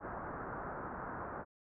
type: low-pass noise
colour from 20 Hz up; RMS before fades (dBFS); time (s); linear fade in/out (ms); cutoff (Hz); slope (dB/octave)
white; -43; 0-1.45; 50; 1500; 48
effects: none